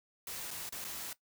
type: noise with dropouts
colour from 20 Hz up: white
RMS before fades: -42 dBFS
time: 0.27-1.13 s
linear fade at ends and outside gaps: 2 ms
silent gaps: 0.507-0.511 / 0.692-0.723 / 0.843-0.848 s
effects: noise-tail reverb RT60 0.1 s tail -17 dB re dry